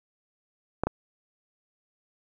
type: clicks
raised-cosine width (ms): 1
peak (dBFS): -11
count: 2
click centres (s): 0.836 / 0.87
effects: none